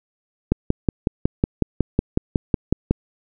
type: click train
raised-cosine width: 3 ms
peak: -3 dBFS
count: 14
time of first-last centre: 0.52-2.91 s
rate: 5.44 Hz
effects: none